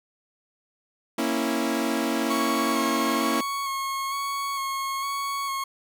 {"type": "chord", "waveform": "sawtooth", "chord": "A# diminished", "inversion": "none", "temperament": "equal with one note detuned", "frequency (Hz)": [233.1, 275.4, 329.6], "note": ["A#3", "C#4", "E4"], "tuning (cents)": [0, -11, 0], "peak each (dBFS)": -24, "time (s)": [1.18, 3.41], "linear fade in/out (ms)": 5}
{"type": "tone with vibrato", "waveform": "40% pulse", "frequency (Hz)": 1100, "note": "C#6", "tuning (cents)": -14, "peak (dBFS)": -26, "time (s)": [2.3, 5.64], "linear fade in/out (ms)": 5, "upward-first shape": "square", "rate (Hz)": 1.1, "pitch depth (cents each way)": 19}
{"effects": ["9-bit"]}